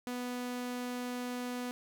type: tone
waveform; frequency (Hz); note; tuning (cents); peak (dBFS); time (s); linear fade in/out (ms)
sawtooth; 246.9; B3; 0; -32; 0.07-1.71; 0
effects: none